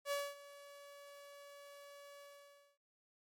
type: tone with ADSR envelope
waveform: sawtooth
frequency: 569 Hz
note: C#5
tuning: 45 cents sharp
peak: -31 dBFS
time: 0.05-2.78 s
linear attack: 66 ms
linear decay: 230 ms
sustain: -19 dB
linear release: 580 ms
effects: MP3 64 kbps